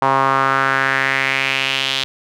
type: tone with band-pass filter sweep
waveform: sawtooth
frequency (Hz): 134.8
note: C#3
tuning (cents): -48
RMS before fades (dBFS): -17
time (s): 0.02-2.04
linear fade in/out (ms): 0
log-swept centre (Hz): 960 to 3500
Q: 3.2
effects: none